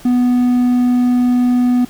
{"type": "tone", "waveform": "triangle", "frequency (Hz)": 246.9, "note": "B3", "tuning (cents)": 0, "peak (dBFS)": -8, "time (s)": [0.05, 1.85], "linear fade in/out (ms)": 5, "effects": ["pink hiss -40 dBFS RMS until 1.89 s"]}